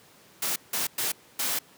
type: noise bursts at uneven times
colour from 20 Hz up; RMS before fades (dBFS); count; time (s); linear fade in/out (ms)
white; -28; 4; 0.42-0.56 / 0.73-0.87 / 0.98-1.12 / 1.39-1.59; 5
effects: pink hiss -55 dBFS RMS until 1.77 s + high-pass 150 Hz 12 dB/octave